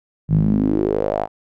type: tone with band-pass filter sweep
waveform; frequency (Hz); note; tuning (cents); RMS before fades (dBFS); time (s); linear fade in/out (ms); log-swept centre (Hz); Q
sawtooth; 51.8; G#1; -4; -18; 0.28-1.28; 50; 140 to 780; 5
effects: none